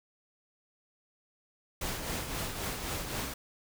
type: noise with tremolo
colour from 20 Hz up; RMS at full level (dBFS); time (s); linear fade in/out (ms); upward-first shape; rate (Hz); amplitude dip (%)
pink; -34; 1.81-3.34; 5; triangle; 3.8; 50
effects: none